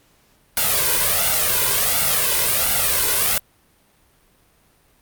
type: noise with flanger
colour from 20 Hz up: white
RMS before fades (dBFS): -18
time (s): 0.57-3.38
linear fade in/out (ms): 2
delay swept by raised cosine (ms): 1.4 to 2.02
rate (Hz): 1.4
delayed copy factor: +0.75
effects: pink hiss -58 dBFS RMS until 5.01 s + Opus 48 kbps